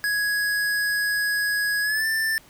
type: tone with pitch glide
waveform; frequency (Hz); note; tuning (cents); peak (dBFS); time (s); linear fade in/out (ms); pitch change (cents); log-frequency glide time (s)
square; 1667 to 1776.4; G#6 to A6; +6 to +16; -22; 0.04-2.38; 0; +110; 1.82-2.06
effects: pink hiss -52 dBFS RMS until 2.49 s